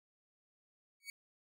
sawtooth tone with exponential growth, 2244 Hz, C#7, 21 cents sharp, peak -36 dBFS, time 1-1.1 s, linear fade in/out 2 ms, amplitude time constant 20 ms, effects none

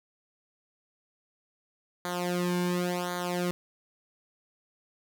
sawtooth tone with flanger, 177.7 Hz, F3, 30 cents sharp, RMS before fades -30 dBFS, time 2.05-3.51 s, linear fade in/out 0 ms, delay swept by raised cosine 0.37 to 1.57 ms, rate 0.92 Hz, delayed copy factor -0.9, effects none

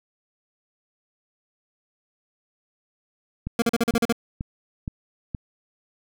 click train, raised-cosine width 5 ms, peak -16 dBFS, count 5, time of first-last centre 3.47-5.348 s, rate 2.13 Hz
25% pulse tone bursts, 232.8 Hz, A#3, 2 cents flat, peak -14 dBFS, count 8, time 3.59-4.125 s, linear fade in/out 2 ms, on 31 ms, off 41 ms
effects none

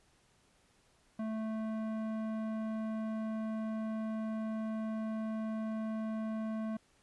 square tone with low-pass filter, 219.6 Hz, A3, 3 cents flat, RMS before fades -37 dBFS, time 1.19-6.77 s, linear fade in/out 5 ms, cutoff 1200 Hz, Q 0.7, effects pink hiss -69 dBFS RMS until 7.02 s + resampled to 24000 Hz

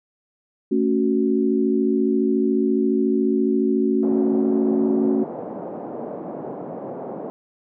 sine chord, F# minor, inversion first, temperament equal with one note detuned, 222.9 / 277.2 / 370 Hz, A3 / C#4 / F#4, +23 / 0 / 0 cents, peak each -21 dBFS, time 0.71-5.24 s, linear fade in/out 10 ms
white band-pass noise, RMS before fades -32 dBFS, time 4.03-7.3 s, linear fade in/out 0 ms, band 170 to 680 Hz, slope 24 dB/octave
effects none

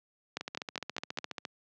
two click trains, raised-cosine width 0.2 ms, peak -19 / -15 dBFS, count 16 / 5, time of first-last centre 0.41-1.452 / 0.37-1.186 s, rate 14.4 / 4.9 Hz, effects high-pass 150 Hz 12 dB/octave + low-pass 6000 Hz 12 dB/octave

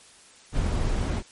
brown noise, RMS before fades -25 dBFS, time 0.52-1.23 s, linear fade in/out 50 ms, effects white hiss -52 dBFS RMS until 1.31 s + MP3 48 kbps

